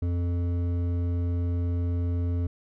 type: tone with hard clipping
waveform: sine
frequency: 87.2 Hz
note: F2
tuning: 2 cents flat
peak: -26 dBFS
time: 0.02-2.47 s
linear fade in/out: 5 ms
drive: 10 dB
effects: none